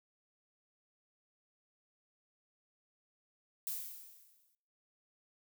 violet noise with exponential decay, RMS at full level -37 dBFS, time 3.67-4.55 s, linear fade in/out 0 ms, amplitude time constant 190 ms, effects noise-tail reverb RT60 0.9 s tail -26 dB re dry

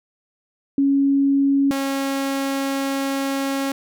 sine / sawtooth tone pair in turn, 277.2 / 273.4 Hz, C#4 / C#4, 0 / -24 cents, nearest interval unison, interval 24 cents, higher first, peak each -14 / -17 dBFS, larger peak first, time 0.78-1.71 / 1.71-3.72 s, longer second, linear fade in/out 2 ms, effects none

